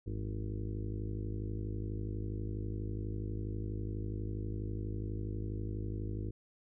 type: harmonic tone with a mistuned harmonic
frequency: 52.2 Hz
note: G#1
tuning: 10 cents sharp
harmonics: 1 / 2 / 3 / 4 / 5 / 6 / 7 / 8 / 9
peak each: -40 / -38 / -52 / -48 / -51 / -46 / -48 / -55 / -54 dBFS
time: 0.06-6.31 s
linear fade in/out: 10 ms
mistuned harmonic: 3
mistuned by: +110 cents
effects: none